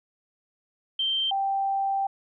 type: tone pair in turn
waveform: sine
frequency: 3136 / 784 Hz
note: G7 / G5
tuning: 0 / 0 cents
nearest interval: 2 octaves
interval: 2400 cents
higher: first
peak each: -23 dBFS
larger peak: neither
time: 0.99-1.31 / 1.31-2.07 s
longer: second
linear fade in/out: 5 ms
effects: none